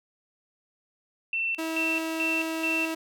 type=tone with tremolo; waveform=sine; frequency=2688 Hz; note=E7; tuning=33 cents sharp; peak=-25 dBFS; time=1.33-2.93 s; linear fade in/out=2 ms; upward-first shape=square; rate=2.3 Hz; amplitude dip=80%
type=tone; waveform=sawtooth; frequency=323 Hz; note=E4; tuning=35 cents flat; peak=-25 dBFS; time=1.58-2.95 s; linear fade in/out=10 ms
effects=none